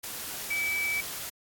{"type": "tone in noise", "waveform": "sine", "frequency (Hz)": 2300, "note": "D7", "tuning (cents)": -37, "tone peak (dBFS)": -27, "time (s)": [0.5, 1.01], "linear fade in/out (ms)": 10, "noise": "white", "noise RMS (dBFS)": -37, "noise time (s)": [0.03, 1.3], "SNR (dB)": 7, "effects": ["AAC 64 kbps"]}